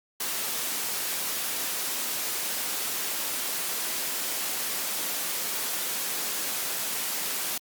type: noise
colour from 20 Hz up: white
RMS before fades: -30 dBFS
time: 0.2-7.58 s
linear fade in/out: 5 ms
effects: high-pass 200 Hz 12 dB/octave + Opus 48 kbps